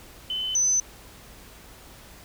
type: tone pair in turn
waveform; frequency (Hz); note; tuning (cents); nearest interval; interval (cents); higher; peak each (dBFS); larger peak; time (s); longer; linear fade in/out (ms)
sine; 3038 / 6076; F#7 / F#8; +45 / +45; octave; 1200; second; -26 / -19; second; 0.3-0.55 / 0.55-0.8; neither; 2
effects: added 54 Hz sine -54 dBFS peak until 2.24 s + pink hiss -48 dBFS RMS until 2.24 s